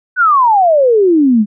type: exponential sweep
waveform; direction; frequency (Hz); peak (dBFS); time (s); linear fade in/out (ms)
sine; down; 1527 to 200; -6; 0.16-1.46; 50
effects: none